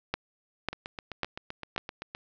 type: two click trains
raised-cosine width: 0.3 ms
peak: -21 / -12 dBFS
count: 12 / 4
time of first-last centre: 0.73-2.149 / 0.14-1.779 s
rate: 7.75 / 1.83 Hz
effects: resampled to 16000 Hz + 9-bit